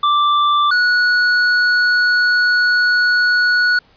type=tone pair in turn; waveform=square; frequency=1174.7 / 1465.9 Hz; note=D6 / F#6; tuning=0 / -17 cents; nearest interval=major third; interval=383 cents; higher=second; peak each=-12 dBFS; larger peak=neither; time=0.03-0.71 / 0.71-3.79 s; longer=second; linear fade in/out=5 ms; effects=pink hiss -52 dBFS RMS until 3.96 s + resampled to 11025 Hz